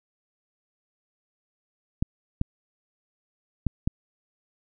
clicks, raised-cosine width 5 ms, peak -11 dBFS, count 4, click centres 2.025 / 2.414 / 3.667 / 3.875 s, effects none

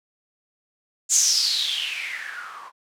violet noise with low-pass filter sweep, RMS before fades -24 dBFS, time 1.09-2.72 s, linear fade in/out 50 ms, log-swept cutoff 7200 to 990 Hz, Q 8.2, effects none

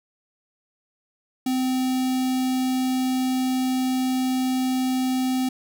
square tone with notch filter, 257.6 Hz, C4, 27 cents flat, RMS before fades -23 dBFS, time 1.46-5.49 s, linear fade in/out 5 ms, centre 1500 Hz, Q 1, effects none

